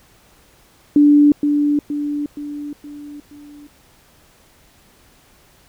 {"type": "tone with echo", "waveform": "sine", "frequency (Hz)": 292.3, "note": "D4", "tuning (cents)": -8, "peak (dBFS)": -7, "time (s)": [0.96, 1.32], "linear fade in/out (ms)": 2, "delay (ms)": 470, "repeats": 5, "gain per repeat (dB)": -6, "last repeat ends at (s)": 3.67, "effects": ["pink hiss -52 dBFS RMS until 5.68 s"]}